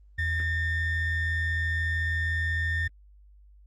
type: ring-modulated tone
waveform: triangle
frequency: 868 Hz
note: A5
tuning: 24 cents flat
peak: -20 dBFS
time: 0.18-2.88 s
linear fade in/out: 10 ms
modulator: 951 Hz
effects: added 50 Hz sine -51 dBFS peak until 3.66 s + Opus 24 kbps